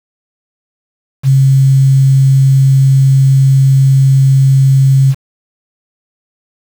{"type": "tone with quantisation", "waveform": "sine", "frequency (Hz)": 134.7, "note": "C#3", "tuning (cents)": -49, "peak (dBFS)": -4, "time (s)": [1.23, 5.15], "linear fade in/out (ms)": 50, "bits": 5, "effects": []}